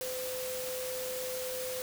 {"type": "tone in noise", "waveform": "sine", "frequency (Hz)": 510, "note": "C5", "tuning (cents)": -44, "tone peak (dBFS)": -36, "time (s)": [0.01, 1.82], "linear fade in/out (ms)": 0, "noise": "white", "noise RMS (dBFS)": -40, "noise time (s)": [0.01, 1.82], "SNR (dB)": 1, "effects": []}